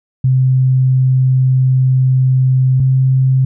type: tone pair in turn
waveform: sine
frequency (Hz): 130 / 131.36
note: C3 / C3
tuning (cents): -11 / +7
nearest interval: unison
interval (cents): 18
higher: second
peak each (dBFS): -8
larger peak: neither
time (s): 0.24-2.8 / 2.8-3.45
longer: first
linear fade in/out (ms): 5
effects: none